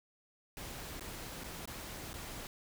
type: noise with dropouts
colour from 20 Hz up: pink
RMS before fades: -45 dBFS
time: 0.57-2.47 s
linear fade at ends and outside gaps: 1 ms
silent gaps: 0.996-1.008 / 1.437-1.442 / 1.656-1.675 / 2.132-2.14 s
effects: none